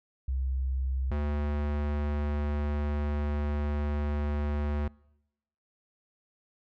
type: tone pair in turn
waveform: sine / square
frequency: 65.41 / 73.42 Hz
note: C2 / D2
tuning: 0 / 0 cents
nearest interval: major second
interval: 200 cents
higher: second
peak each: -27 / -28 dBFS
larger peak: first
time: 0.28-1.11 / 1.11-4.88 s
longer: second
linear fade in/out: 5 ms
effects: noise-tail reverb RT60 0.9 s tail -25 dB re dry + low-pass 2000 Hz 12 dB/octave